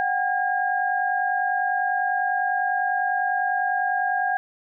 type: tone cluster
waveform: sine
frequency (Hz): 735 / 785 / 1625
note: F#5 / G5 / G#6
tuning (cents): -12 / +2 / -38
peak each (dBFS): -25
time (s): 0-4.37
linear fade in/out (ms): 0
effects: none